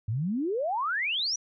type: exponential sweep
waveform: sine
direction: up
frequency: 100.1 to 6040 Hz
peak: -26 dBFS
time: 0.08-1.36 s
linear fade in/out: 5 ms
effects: none